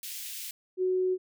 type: high-pass noise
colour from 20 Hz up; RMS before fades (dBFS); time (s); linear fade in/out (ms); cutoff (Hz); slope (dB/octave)
white; -39; 0.03-0.51; 2; 2200; 24
type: tone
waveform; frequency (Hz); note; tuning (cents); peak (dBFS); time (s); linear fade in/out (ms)
sine; 370; F#4; 0; -24; 0.77-1.18; 50
effects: none